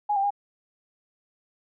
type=tone with pitch steps; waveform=sine; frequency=830 / 788 / 812 Hz; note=G#5 / G5 / G#5; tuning=-1 / +9 / -39 cents; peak=-21 dBFS; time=0.09-0.306 s; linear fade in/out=10 ms; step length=72 ms; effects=none